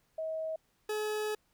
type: tone pair in turn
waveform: sine / 40% pulse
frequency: 638 / 425.8 Hz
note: D#5 / G#4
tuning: +43 / +43 cents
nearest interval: perfect fifth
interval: 700 cents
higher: first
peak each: -33 / -31 dBFS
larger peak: second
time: 0.18-0.56 / 0.89-1.35 s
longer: second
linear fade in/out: 5 ms
effects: pink hiss -73 dBFS RMS until 1.53 s